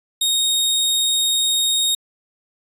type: tone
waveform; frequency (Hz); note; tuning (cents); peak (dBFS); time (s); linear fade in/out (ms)
sawtooth; 3729; A#7; 0; -13; 0.21-1.95; 5
effects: resampled to 32000 Hz